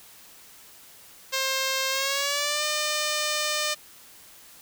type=tone with pitch glide; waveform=5% pulse; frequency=531 to 603 Hz; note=C5 to D5; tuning=+25 to +46 cents; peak=-13 dBFS; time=1.32-3.75 s; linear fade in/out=20 ms; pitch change=+221 cents; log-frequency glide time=1.9-2.64 s; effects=white hiss -50 dBFS RMS until 4.61 s